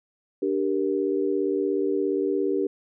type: chord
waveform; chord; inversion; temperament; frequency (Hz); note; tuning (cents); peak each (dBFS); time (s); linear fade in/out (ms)
sine; G minor; second; equal with one note detuned; 293.7 / 392 / 469.1; D4 / G4 / Bb4; 0 / 0 / +11; -27 / -24 / -29; 0.42-2.67; 5
effects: none